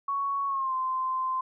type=tone with pitch glide; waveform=sine; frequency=1113 to 1038.5 Hz; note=C#6 to C6; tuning=+7 to -13 cents; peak=-26 dBFS; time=0.08-1.41 s; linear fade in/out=5 ms; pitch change=-120 cents; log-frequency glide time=0.47-0.74 s; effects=none